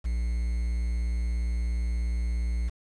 triangle tone with quantisation, 58.5 Hz, A#1, 7 cents sharp, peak -23 dBFS, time 0.04-2.7 s, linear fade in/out 20 ms, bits 8, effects resampled to 24000 Hz

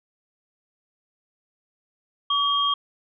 sine tone pair together, 1138 / 3226 Hz, C#6 / G7, +45 / +49 cents, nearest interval octave + tritone, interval 1804 cents, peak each -22 dBFS, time 2.3-2.74 s, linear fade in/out 5 ms, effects none

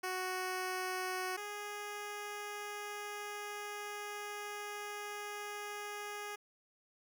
10% pulse tone pair in turn, 370 / 413.6 Hz, F#4 / G#4, 0 / -7 cents, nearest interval major second, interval 193 cents, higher second, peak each -28 / -33 dBFS, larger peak first, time 0.03-1.37 / 1.37-6.36 s, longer second, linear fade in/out 10 ms, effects none

